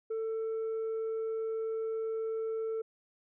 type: tone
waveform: sine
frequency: 445.4 Hz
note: A4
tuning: 21 cents sharp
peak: -29 dBFS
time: 0.1-2.82 s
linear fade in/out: 10 ms
effects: tanh soft clip ceiling -31 dBFS